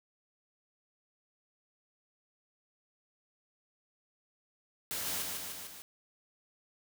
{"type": "noise with echo", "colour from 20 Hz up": "white", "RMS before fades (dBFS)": -37, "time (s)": [4.91, 5.22], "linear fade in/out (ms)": 0, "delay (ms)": 150, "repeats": 4, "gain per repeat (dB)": -3, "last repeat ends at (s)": 5.82, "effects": []}